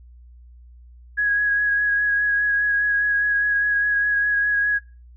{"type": "tone with vibrato", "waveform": "sine", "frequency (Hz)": 1661.2, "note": "G#6", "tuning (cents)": 0, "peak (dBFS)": -17, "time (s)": [1.17, 4.79], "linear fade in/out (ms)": 20, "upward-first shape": "sine", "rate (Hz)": 4.9, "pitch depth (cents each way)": 17, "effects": ["noise-tail reverb RT60 0.3 s tail -18 dB re dry", "added 60 Hz sine -43 dBFS peak until 5.16 s"]}